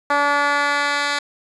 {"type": "tone with band-pass filter sweep", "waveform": "10% pulse", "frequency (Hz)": 287.8, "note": "D4", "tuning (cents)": -35, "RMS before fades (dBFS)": -19, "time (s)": [0.1, 1.19], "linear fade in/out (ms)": 5, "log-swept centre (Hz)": [1100, 3100], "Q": 0.93, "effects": ["resampled to 24000 Hz", "7-bit"]}